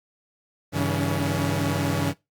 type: tone cluster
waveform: sawtooth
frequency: 97.7 / 139.1 / 161.2 / 283 Hz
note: G2 / C#3 / E3 / C#4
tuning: -5 / +6 / -38 / +36 cents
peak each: -24 dBFS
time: 0.72-2.14 s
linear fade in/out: 50 ms
effects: noise-tail reverb RT60 0.2 s tail -20 dB re dry + Opus 48 kbps